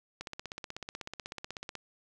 click train, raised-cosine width 0.2 ms, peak -22 dBFS, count 26, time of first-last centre 0.21-1.753 s, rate 16.2 Hz, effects none

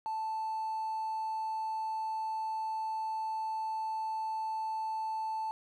triangle tone with hard clipping, 880 Hz, A5, in tune, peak -33 dBFS, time 0.06-5.51 s, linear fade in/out 0 ms, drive 4 dB, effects none

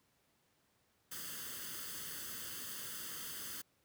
white noise with comb filter, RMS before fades -45 dBFS, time 1.11-3.62 s, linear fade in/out 10 ms, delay 0.63 ms, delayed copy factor +0.75, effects pink hiss -75 dBFS RMS until 3.84 s + high-pass 80 Hz 12 dB/octave

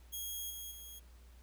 5% pulse tone with level steps, 3281 Hz, G#7, 22 cents flat, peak -31 / -35 / -40 dBFS, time 0.12-1 s, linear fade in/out 20 ms, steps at 0.5 / 0.71 s, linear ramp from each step 5 ms, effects added 60 Hz sine -55 dBFS peak until 1.42 s + pink hiss -67 dBFS RMS until 1.42 s

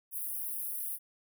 white high-pass noise, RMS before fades -37 dBFS, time 0.11-0.99 s, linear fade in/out 50 ms, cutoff 9600 Hz, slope 96 dB/octave, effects none

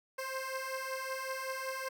15% pulse beating tone pair, 523.3 / 528.6 Hz, C5 / C5, 0 / +18 cents, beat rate 5.3 Hz, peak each -35 / -32 dBFS, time 0.18-1.89 s, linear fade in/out 10 ms, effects none

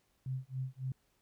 sine tone with tremolo, 130.81 Hz, C3, in tune, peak -33 dBFS, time 0.26-0.92 s, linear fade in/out 2 ms, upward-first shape sine, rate 3.6 Hz, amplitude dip 100%, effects pink hiss -75 dBFS RMS until 1.21 s

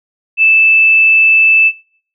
sine tone, 2634 Hz, E7, 2 cents flat, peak -5 dBFS, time 0.37-1.72 s, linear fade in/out 50 ms, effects noise-tail reverb RT60 0.5 s tail -21 dB re dry

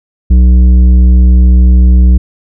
sine tone with tanh clipping, 61.9 Hz, B1, 5 cents sharp, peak -3 dBFS, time 0.3-2.18 s, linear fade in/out 10 ms, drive 9 dB, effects none

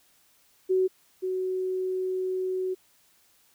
sine tone pair in turn, 374.1 / 372.4 Hz, F#4 / F#4, +19 / +11 cents, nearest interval unison, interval 8 cents, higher first, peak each -20 / -26 dBFS, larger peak first, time 0.69-0.88 / 1.22-2.75 s, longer second, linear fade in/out 20 ms, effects white hiss -63 dBFS RMS until 3.54 s

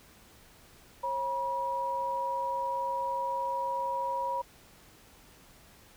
sine tone pair together, 540.6 / 964 Hz, C#5 / B5, -44 / -42 cents, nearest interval minor seventh, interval 1002 cents, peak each -36 / -30 dBFS, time 1.03-4.42 s, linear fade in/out 10 ms, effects pink hiss -57 dBFS RMS until 5.96 s

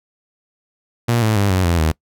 sawtooth tone with pitch steps, 118.4 / 109.2 / 100.72 / 92.89 / 85.68 / 79.02 Hz, A#2 / A2 / G2 / F#2 / F2 / D#2, +27 / -13 / +47 / +7 / -33 / +27 cents, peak -10 dBFS, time 1.08-1.92 s, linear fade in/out 10 ms, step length 140 ms, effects noise-tail reverb RT60 0.1 s tail -24 dB re dry

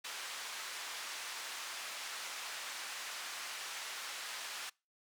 pink band-pass noise, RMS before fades -44 dBFS, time 0.04-4.7 s, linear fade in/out 10 ms, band 1200 to 8400 Hz, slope 12 dB/octave, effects noise-tail reverb RT60 0.3 s tail -26 dB re dry

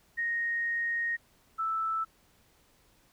sine tone pair in turn, 1864.7 / 1318.5 Hz, A#6 / E6, 0 / 0 cents, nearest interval tritone, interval 600 cents, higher first, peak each -28 dBFS, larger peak neither, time 0.17-1.17 / 1.58-2.05 s, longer first, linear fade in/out 20 ms, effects pink hiss -65 dBFS RMS until 3.12 s

